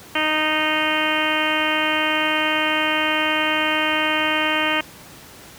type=harmonic tone; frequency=309.5 Hz; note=D#4; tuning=9 cents flat; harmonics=1 / 2 / 3 / 4 / 5 / 6 / 7 / 8 / 9 / 10; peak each=-27 / -27 / -27 / -27 / -27 / -27 / -27 / -27 / -27 / -27 dBFS; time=0.15-4.81 s; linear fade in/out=5 ms; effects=pink hiss -42 dBFS RMS until 5.58 s + high-pass 80 Hz 12 dB/octave